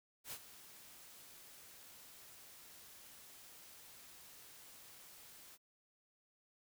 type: noise with ADSR envelope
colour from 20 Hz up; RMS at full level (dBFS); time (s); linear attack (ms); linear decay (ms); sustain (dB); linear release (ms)
white; -45; 0.24-5.58; 82; 60; -13; 41
effects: none